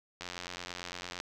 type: click train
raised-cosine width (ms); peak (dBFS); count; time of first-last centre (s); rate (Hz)
0.2; -22; 89; 0.21-1.201; 88.8
effects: none